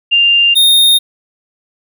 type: tone pair in turn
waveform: sine / square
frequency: 2794 / 3686 Hz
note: F7 / A#7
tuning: 0 / -20 cents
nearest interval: perfect fourth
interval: 480 cents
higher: second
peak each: -6 dBFS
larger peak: neither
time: 0.11-0.55 / 0.55-0.99 s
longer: neither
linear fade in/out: 20 ms
effects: none